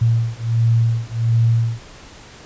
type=beating tone pair; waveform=sine; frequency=114.4 / 115.8 Hz; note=A#2 / A#2; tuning=-32 / -11 cents; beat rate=1.4 Hz; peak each=-17 dBFS; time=0.01-1.8 s; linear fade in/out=10 ms; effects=pink hiss -41 dBFS RMS until 2.45 s + resampled to 16000 Hz